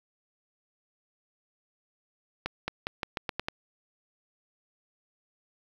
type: accelerating click train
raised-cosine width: 0.3 ms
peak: -14 dBFS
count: 8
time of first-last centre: 2.46-3.485 s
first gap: 220 ms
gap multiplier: 0.86
effects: 7-bit